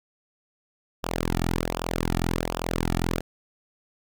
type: tone with flanger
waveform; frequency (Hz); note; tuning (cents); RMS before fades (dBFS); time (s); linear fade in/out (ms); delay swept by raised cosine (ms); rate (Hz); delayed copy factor
sawtooth; 42.51; F1; -46; -27; 1.03-3.21; 10; 0.47 to 1.97; 1.3; -0.85
effects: none